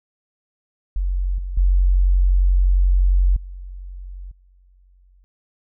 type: tone with level steps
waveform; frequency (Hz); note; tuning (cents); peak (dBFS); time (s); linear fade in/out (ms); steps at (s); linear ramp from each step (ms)
sine; 45.71; F#1; -20; -18 / -24 / -12 / -31 / -50; 0.96-5.24; 0; 1.38 / 1.57 / 3.36 / 4.31; 5
effects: none